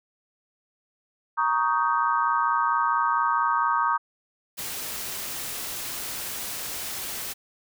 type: chord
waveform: sine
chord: Eb dominant seventh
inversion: second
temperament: just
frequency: 933.4 / 1120.1 / 1244.5 / 1555.6 Hz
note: Bb5 / Db6 / Eb6 / G6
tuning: +2 / +18 / 0 / -14 cents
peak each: -25 / -26 / -25 / -30 dBFS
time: 1.37-3.98 s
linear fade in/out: 20 ms
type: noise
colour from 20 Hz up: white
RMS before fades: -33 dBFS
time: 4.57-7.34 s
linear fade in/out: 20 ms
effects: none